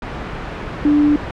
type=tone in noise; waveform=sine; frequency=294.7 Hz; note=D4; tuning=6 cents sharp; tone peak=-10 dBFS; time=0.85-1.16 s; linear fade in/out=2 ms; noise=pink; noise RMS=-26 dBFS; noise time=0.02-1.31 s; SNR=+13 dB; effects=low-pass 2000 Hz 12 dB/octave